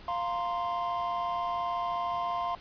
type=chord; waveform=triangle; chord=F suspended fourth; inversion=none; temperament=equal; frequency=698.5 / 932.3 / 1046.5 Hz; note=F5 / Bb5 / C6; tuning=0 / 0 / 0 cents; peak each=-31 / -36 / -30 dBFS; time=0.08-2.55 s; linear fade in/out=2 ms; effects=pink hiss -51 dBFS RMS until 2.6 s + resampled to 11025 Hz